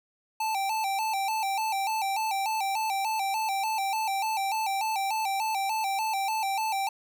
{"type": "tone with vibrato", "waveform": "square", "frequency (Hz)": 828, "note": "G#5", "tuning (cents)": -5, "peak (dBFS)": -27, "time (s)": [0.4, 6.89], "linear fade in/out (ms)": 5, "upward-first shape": "square", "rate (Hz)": 3.4, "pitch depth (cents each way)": 100, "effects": []}